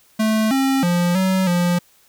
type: tone with pitch steps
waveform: square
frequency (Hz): 218.2 / 268.7 / 175.1 / 188.6 / 175.5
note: A3 / C4 / F3 / F#3 / F3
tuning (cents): -14 / +46 / +5 / +33 / +9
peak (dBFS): -16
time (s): 0.19-1.79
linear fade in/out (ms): 10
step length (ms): 320
effects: white hiss -55 dBFS RMS until 2.08 s